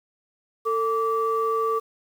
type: tone pair together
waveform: sine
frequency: 448.1 / 1160.2 Hz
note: A4 / D6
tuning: +32 / -21 cents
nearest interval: octave + major third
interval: 1647 cents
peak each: -23 dBFS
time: 0.65-1.8 s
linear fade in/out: 20 ms
effects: tanh soft clip ceiling -13 dBFS + 8-bit